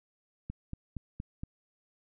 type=click train; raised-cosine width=5 ms; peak=-25 dBFS; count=5; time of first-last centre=0.5-1.435 s; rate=4.28 Hz; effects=none